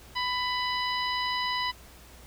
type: harmonic tone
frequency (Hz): 995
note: B5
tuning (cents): +13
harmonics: 1 / 2 / 3 / 4 / 5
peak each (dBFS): -30 / -33 / -35 / -36 / -37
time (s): 0.15-1.72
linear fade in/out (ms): 20
effects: added 60 Hz sine -52 dBFS peak until 2.26 s + pink hiss -52 dBFS RMS until 2.26 s